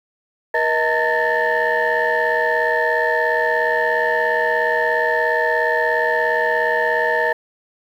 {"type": "tone cluster", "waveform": "sine", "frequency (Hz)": [477.6, 632, 900, 1742, 1819], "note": ["A#4", "D#5", "A5", "A6", "A#6"], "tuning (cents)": [42, 27, 39, -18, -43], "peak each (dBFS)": -21, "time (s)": [0.54, 7.33], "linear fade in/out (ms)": 5, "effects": ["tanh soft clip ceiling -9 dBFS", "8-bit"]}